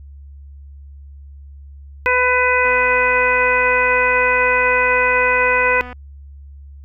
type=harmonic tone; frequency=500 Hz; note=B4; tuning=21 cents sharp; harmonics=1 / 2 / 3 / 4 / 5; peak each=-19 / -19 / -19 / -19 / -19 dBFS; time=2.06-5.81 s; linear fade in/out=0 ms
type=click train; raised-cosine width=0.5 ms; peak=-20 dBFS; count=814; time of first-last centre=2.65-5.928 s; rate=248 Hz
effects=added 70 Hz sine -35 dBFS peak until 6.84 s